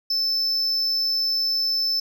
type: tone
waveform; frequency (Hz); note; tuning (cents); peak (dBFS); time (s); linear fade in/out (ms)
triangle; 5274; E8; 0; -19; 0.1-2; 5
effects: none